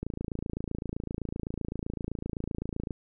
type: click train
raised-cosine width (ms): 3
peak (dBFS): -20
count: 81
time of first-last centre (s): 0.03-2.908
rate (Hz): 27.8
effects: none